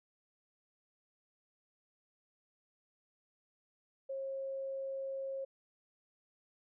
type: tone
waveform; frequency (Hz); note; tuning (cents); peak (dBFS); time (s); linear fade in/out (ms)
sine; 540; C#5; -45; -37; 4.09-5.45; 10
effects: none